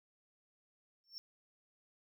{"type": "tone with exponential growth", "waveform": "triangle", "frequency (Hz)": 5420, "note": "E8", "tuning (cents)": 47, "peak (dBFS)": -39, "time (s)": [1.04, 1.18], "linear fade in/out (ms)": 0, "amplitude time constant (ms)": 29, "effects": []}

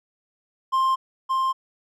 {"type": "tone with echo", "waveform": "triangle", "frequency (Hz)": 1054, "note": "C6", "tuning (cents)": 12, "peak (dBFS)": -16, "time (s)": [0.72, 0.96], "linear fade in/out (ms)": 20, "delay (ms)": 570, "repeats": 1, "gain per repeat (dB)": -2, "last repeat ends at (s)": 1.53, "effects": []}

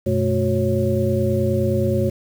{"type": "tone cluster", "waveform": "sine", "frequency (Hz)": [93.4, 122.9, 217.5, 365.5, 549], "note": ["F#2", "B2", "A3", "F#4", "C#5"], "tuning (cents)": [17, -8, -20, -21, -17], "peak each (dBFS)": -23, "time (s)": [0.06, 2.1], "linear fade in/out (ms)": 10, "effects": ["7-bit"]}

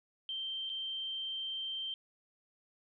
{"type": "tone with dropouts", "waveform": "sine", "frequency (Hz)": 3136, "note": "G7", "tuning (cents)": 0, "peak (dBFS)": -36, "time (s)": [0.29, 1.94], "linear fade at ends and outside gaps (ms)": 1, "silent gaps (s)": [0.694, 0.699], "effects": []}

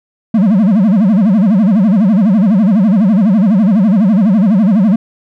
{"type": "tone with vibrato", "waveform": "triangle", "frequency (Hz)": 203.5, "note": "G#3", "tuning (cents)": -35, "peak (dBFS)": -4, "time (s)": [0.34, 4.96], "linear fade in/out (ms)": 5, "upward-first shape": "sine", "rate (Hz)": 12, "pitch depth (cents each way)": 230, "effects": []}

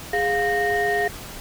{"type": "tone cluster", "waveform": "sine", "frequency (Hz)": [412.2, 705, 1851], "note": ["G#4", "F5", "A#6"], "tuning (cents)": [-13, 16, -13], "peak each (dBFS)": -22, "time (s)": [0.13, 1.08], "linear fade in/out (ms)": 5, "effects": ["tanh soft clip ceiling -14 dBFS", "pink hiss -37 dBFS RMS until 1.4 s"]}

